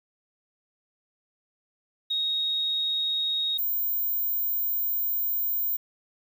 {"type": "tone pair in turn", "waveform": "sine", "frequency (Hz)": [3755, 15155], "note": ["A#7", "A#9"], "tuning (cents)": [12, 27], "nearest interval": "2 octaves", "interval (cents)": 2415, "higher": "second", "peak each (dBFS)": -24, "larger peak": "neither", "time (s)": [[2.1, 3.58], [3.58, 5.77]], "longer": "second", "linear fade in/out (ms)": 10, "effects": ["9-bit"]}